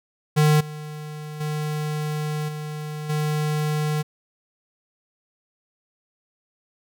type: tone with level steps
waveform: square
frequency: 151.7 Hz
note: D#3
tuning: 44 cents flat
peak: -15 / -33 / -25 / -30 / -22 dBFS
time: 0.36-4.03 s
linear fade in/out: 20 ms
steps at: 0.6 / 1.4 / 2.48 / 3.09 s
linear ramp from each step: 10 ms
effects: none